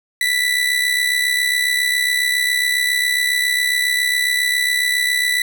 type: tone with amplitude modulation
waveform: 30% pulse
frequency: 1975.5 Hz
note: B6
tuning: in tune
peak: -10 dBFS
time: 0.21-5.42 s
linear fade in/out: 2 ms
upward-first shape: sine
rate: 67.3 Hz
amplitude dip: 60%
effects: none